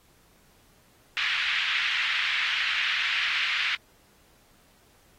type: band-pass noise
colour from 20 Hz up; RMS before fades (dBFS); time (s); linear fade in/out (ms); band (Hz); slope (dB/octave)
pink; -27; 1.17-3.75; 0; 1800 to 3200; 24
effects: pink hiss -61 dBFS RMS until 5.18 s + AAC 48 kbps